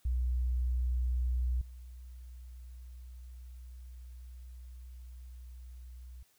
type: tone with level steps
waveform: sine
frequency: 61.74 Hz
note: B1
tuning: in tune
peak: -28 / -45 dBFS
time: 0.05-6.23 s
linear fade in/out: 5 ms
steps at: 1.61 s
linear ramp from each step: 5 ms
effects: white hiss -69 dBFS RMS until 6.38 s